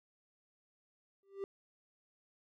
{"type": "tone with exponential growth", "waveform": "triangle", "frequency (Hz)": 393.4, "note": "G4", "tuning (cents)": 6, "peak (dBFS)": -32, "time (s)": [1.23, 1.44], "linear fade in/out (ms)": 1, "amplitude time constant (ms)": 44, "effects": []}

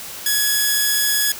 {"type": "tone", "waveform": "5% pulse", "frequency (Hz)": 1685, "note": "G#6", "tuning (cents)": 25, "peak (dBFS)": -5, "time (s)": [0.26, 1.32], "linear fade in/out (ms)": 2, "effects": ["white hiss -33 dBFS RMS until 1.39 s"]}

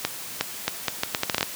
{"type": "accelerating click train", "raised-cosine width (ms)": 0.2, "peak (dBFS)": -4, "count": 12, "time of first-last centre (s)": [0.05, 1.429], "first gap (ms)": 360, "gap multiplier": 0.75, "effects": ["white hiss -36 dBFS RMS until 1.55 s", "high-pass 80 Hz 12 dB/octave"]}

